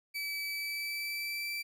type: tone with pitch glide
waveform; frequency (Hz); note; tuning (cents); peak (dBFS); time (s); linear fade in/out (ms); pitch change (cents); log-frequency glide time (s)
30% pulse; 2299 to 2334; D7 to D7; -37 to -11; -32; 0.14-1.63; 20; +26; 0.46-1.49
effects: none